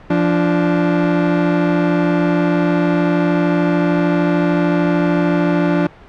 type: tone pair together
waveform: 30% pulse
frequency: 173.58 / 293.7 Hz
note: F3 / D4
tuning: -10 / 0 cents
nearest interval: major sixth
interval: 910 cents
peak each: -13 dBFS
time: 0.1-5.87 s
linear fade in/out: 5 ms
effects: pink hiss -41 dBFS RMS until 6.08 s + low-pass 2000 Hz 12 dB/octave